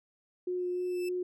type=tone with vibrato; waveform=sine; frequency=360 Hz; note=F#4; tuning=47 cents flat; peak=-30 dBFS; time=0.47-1.23 s; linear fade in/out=5 ms; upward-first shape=sine; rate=3.3 Hz; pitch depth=10 cents each way
type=tone with exponential growth; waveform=sawtooth; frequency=2637 Hz; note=E7; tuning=in tune; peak=-38 dBFS; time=0.58-1.09 s; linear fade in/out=5 ms; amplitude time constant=110 ms
effects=none